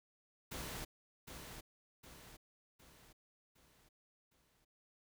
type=noise with echo; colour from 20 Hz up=pink; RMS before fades=-45 dBFS; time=0.51-0.85 s; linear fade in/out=10 ms; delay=760 ms; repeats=5; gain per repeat=-6 dB; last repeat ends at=4.65 s; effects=none